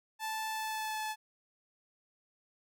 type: tone with pitch glide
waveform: sawtooth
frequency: 877 to 864.9 Hz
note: A5 to A5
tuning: -6 to -30 cents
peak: -31 dBFS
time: 0.19-1.16 s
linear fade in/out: 50 ms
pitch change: -24 cents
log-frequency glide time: 0.53-1.01 s
effects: none